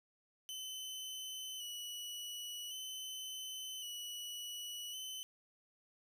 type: tone with vibrato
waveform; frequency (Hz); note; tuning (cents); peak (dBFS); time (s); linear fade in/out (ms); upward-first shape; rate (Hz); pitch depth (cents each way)
sawtooth; 2991; F#7; +18; -40; 0.49-5.23; 0; square; 0.45; 30
effects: none